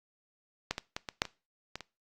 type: clicks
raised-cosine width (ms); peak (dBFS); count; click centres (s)
0.2; -13 / -17 / -17 / -19 / -8 / -23 / -20 / -25; 8; 0.71 / 0.781 / 0.965 / 1.088 / 1.219 / 1.253 / 1.756 / 1.807
effects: noise-tail reverb RT60 0.3 s tail -21 dB re dry + Opus 48 kbps